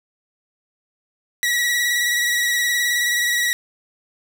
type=tone with vibrato; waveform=sawtooth; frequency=1929 Hz; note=B6; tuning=41 cents flat; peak=-14 dBFS; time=1.43-3.53 s; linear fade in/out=0 ms; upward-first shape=sine; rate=19 Hz; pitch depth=32 cents each way; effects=none